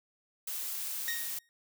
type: noise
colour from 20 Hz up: blue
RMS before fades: -37 dBFS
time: 0.47-1.39 s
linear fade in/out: 5 ms
type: tone with exponential decay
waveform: sawtooth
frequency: 1864.7 Hz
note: A#6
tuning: in tune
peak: -27 dBFS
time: 1.08-1.49 s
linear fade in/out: 0 ms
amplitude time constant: 87 ms
effects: none

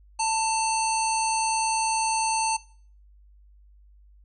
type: harmonic tone with a mistuned harmonic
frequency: 890 Hz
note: A5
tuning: 20 cents sharp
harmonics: 1 / 3 / 5 / 7 / 9 / 10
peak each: -24 / -33 / -33 / -32 / -36 / -33 dBFS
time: 0.19-2.57 s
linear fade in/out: 10 ms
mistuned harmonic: 9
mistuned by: +34 cents
effects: noise-tail reverb RT60 0.5 s tail -21 dB re dry + added 50 Hz sine -51 dBFS peak until 4.24 s

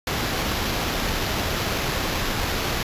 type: noise with sample-and-hold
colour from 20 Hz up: pink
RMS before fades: -25 dBFS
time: 0.07-2.83 s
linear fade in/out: 2 ms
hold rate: 8820 Hz
effects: resampled to 32000 Hz

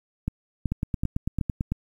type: two click trains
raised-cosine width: 5 ms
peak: -13 / -13 dBFS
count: 4 / 10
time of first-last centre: 0.28-1.412 / 0.72-1.72 s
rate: 2.65 / 9 Hz
effects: 9-bit

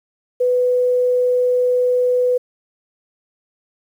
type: tone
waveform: sine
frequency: 497.3 Hz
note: B4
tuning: 12 cents sharp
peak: -13 dBFS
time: 0.4-2.38 s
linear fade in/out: 10 ms
effects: 8-bit

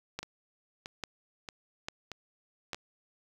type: two click trains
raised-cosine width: 0.2 ms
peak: -18 / -23 dBFS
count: 4 / 5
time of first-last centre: 0.19-2.732 / 0.23-2.746 s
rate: 1.18 / 1.59 Hz
effects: 8-bit

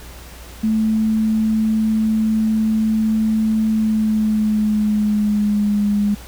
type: tone with pitch glide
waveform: sine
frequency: 219 to 205.5 Hz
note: A3 to G#3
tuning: -8 to -18 cents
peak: -14 dBFS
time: 0.63-6.15 s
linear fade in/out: 10 ms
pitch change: -110 cents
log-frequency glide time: 3.7-5.9 s
effects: added 60 Hz sine -37 dBFS peak until 6.27 s + pink hiss -40 dBFS RMS until 6.27 s

